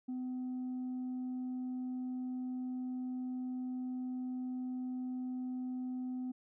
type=tone with tanh clipping; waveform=sine; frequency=253.6 Hz; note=B3; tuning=46 cents sharp; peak=-37 dBFS; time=0.08-6.32 s; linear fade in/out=10 ms; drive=1 dB; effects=none